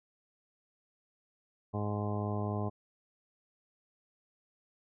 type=harmonic tone with a mistuned harmonic; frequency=103.83 Hz; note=G#2; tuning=in tune; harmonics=1 / 2 / 3 / 4 / 5 / 6 / 7 / 8 / 9 / 10; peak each=-34 / -38 / -43 / -41 / -48 / -43 / -44 / -46 / -53 / -45 dBFS; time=1.73-2.7 s; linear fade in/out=20 ms; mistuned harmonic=9; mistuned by=-32 cents; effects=none